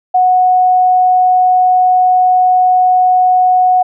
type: tone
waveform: sine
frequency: 735 Hz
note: F#5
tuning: 12 cents flat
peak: -6 dBFS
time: 0.14-3.83 s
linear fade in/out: 10 ms
effects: none